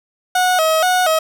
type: tone with vibrato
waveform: 30% pulse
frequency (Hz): 683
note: F5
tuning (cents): -39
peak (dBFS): -10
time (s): 0.35-1.19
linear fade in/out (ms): 5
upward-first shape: square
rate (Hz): 2.1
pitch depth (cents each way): 120
effects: none